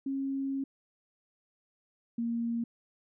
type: tone pair in turn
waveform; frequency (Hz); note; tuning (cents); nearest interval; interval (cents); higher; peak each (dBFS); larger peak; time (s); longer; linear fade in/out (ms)
sine; 271.9 / 233.1; C#4 / A#3; -33 / 0; minor third; 267; first; -30 / -29; second; 0.06-0.64 / 2.18-2.64; first; 5
effects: none